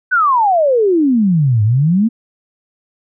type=exponential two-way sweep; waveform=sine; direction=down then up; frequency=1541 to 102.2 to 237.2 Hz; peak=-9 dBFS; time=0.11-2.09 s; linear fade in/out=20 ms; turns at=1.63 s; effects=none